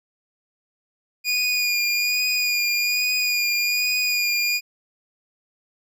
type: tone with vibrato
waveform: 25% pulse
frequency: 2443 Hz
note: D#7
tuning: 32 cents flat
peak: -16 dBFS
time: 1.24-4.61 s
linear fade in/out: 50 ms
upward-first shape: sine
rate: 1.2 Hz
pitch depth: 24 cents each way
effects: none